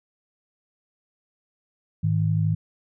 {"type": "tone pair together", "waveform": "sine", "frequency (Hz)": [105.39, 157.9], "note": ["G#2", "D#3"], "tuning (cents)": [26, 26], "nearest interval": "perfect fifth", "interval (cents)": 700, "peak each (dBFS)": -22, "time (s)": [2.03, 2.55], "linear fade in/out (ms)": 10, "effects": []}